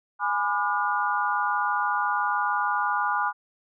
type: chord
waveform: sine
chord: G# diminished seventh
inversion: none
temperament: just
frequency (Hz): 830.6 / 996.7 / 1196.1 / 1435.3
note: G#5 / B5 / D6 / F6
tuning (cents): 0 / +16 / +31 / +47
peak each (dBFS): -28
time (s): 0.19-3.33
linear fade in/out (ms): 50
effects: none